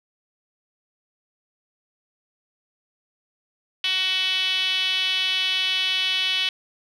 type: tone with band-pass filter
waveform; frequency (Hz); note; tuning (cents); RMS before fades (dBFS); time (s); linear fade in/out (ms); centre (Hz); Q
5% pulse; 374.3; F#4; +20; -23; 3.84-6.49; 2; 3100; 4.4
effects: none